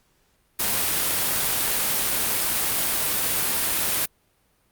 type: noise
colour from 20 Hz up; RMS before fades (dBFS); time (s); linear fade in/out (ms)
white; -23; 0.59-4.06; 10
effects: pink hiss -65 dBFS RMS until 4.71 s + Opus 48 kbps